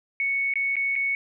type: tone with dropouts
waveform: sine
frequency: 2217 Hz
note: C#7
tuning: in tune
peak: -22 dBFS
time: 0.2-1.15 s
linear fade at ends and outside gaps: 1 ms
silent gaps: 0.538-0.556 / 0.756-0.766 / 0.955-0.961 s
effects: none